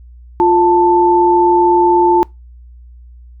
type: tone pair together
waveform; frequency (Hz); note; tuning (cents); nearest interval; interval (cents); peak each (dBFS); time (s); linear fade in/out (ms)
sine; 350.8 / 884; F4 / A5; +8 / +8; octave + major third; 1600; -10; 0.4-2.23; 0
effects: noise-tail reverb RT60 0.2 s tail -24 dB re dry + added 60 Hz sine -35 dBFS peak until 3.4 s